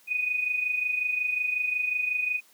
sine tone with amplitude modulation, 2486 Hz, D#7, 2 cents flat, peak -22 dBFS, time 0.07-2.41 s, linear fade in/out 50 ms, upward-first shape sine, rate 25.5 Hz, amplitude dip 60%, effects white hiss -59 dBFS RMS until 2.53 s + high-pass 200 Hz 12 dB/octave

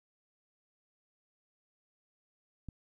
click, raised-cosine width 5 ms, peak -30 dBFS, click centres 2.687 s, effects 12-bit

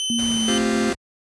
sawtooth tone, 3050 Hz, G7, 48 cents flat, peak -19 dBFS, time 0-0.58 s, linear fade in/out 0 ms
sine tone with pitch glide, 233.1 to 221.8 Hz, A#3 to A3, 0 to +14 cents, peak -21 dBFS, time 0.1-0.9 s, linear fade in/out 0 ms, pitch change -86 cents, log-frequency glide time 0.26-0.45 s
pink noise, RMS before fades -33 dBFS, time 0.18-0.95 s, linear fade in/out 10 ms
sawtooth chord, C suspended fourth, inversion none, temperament just, 261.6 / 348.8 / 392.4 Hz, C4 / F4 / G4, 0 / -2 / +2 cents, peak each -21 dBFS, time 0.48-0.93 s, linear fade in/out 2 ms
effects high-pass 60 Hz 12 dB/octave + resampled to 22050 Hz

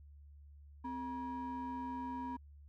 triangle ring-modulated tone, 349.2 Hz, F4, in tune, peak -34 dBFS, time 0.84-2.37 s, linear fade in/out 10 ms, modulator 608 Hz, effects added 72 Hz sine -54 dBFS peak until 2.68 s

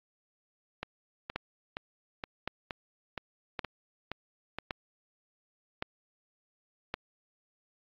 two click trains, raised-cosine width 0.3 ms, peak -19 / -16 dBFS, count 9 / 6, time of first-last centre 0.83-4.586 / 1.36-6.94 s, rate 2.13 / 0.896 Hz, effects low-pass 4000 Hz 12 dB/octave + AAC 48 kbps

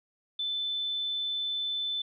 sine tone, 3520 Hz, A7, in tune, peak -29 dBFS, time 0.39-2.02 s, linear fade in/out 5 ms, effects none

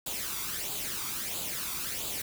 white noise with flanger, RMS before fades -35 dBFS, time 0.06-2.22 s, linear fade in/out 5 ms, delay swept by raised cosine 0.26 to 0.87 ms, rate 1.5 Hz, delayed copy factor +0.6, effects none

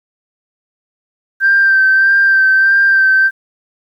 sine tone with vibrato, 1568 Hz, G6, in tune, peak -6 dBFS, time 1.4-3.31 s, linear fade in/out 50 ms, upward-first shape sine, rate 1.6 Hz, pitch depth 24 cents each way, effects tanh soft clip ceiling -2 dBFS + 8-bit

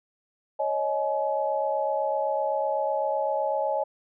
sine chord, C# suspended second, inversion none, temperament equal with one note detuned, 554.4 / 622.3 / 849 Hz, C#5 / D#5 / G#5, 0 / 0 / +38 cents, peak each -28 dBFS, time 0.59-3.84 s, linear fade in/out 10 ms, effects none

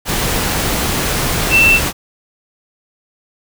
sine tone in noise, 2676 Hz, E7, 25 cents sharp, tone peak -7 dBFS, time 1.5-1.8 s, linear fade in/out 50 ms, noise pink, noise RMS -17 dBFS, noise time 0.05-1.93 s, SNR +7 dB, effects none

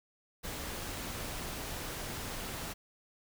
pink noise, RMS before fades -40 dBFS, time 0.43-2.74 s, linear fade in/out 20 ms, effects none

